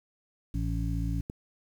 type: harmonic tone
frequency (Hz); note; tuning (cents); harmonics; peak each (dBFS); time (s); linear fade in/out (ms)
56; A1; +31; 1 / 2 / 3 / 5; -30 / -33 / -35 / -37; 0.54-1.21; 5
type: click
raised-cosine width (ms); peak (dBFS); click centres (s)
3; -23; 1.299
effects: 9-bit